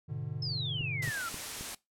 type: chord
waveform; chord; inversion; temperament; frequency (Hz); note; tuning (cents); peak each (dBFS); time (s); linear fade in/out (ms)
triangle; G# diminished; none; just; 103.83 / 124.59 / 149.51; G#2 / B2 / D3; 0 / +16 / +31; -39 / -37 / -36; 0.08-1.11; 20
type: exponential sweep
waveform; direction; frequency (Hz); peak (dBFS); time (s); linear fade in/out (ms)
sine; down; 5274 to 1318.5; -34; 0.42-1.29; 5
type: click train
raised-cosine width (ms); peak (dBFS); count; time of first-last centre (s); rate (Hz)
3; -30; 4; 0.81-1.61; 3.75
type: noise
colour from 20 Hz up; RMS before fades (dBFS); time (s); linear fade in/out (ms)
white; -39; 1.02-1.75; 5
effects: noise-tail reverb RT60 0.2 s tail -21 dB re dry + low-pass 11000 Hz 12 dB/octave